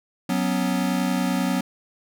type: chord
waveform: square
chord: F# suspended fourth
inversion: none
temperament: equal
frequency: 185 / 246.9 / 277.2 Hz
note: F#3 / B3 / C#4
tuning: 0 / 0 / 0 cents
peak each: -25 / -26 / -28 dBFS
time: 0.29-1.61 s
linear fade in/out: 5 ms
effects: none